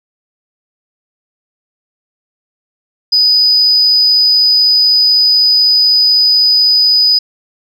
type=tone; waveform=sine; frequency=4978 Hz; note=D#8; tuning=in tune; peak=-5 dBFS; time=3.12-7.19 s; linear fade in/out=10 ms; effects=tanh soft clip ceiling -2 dBFS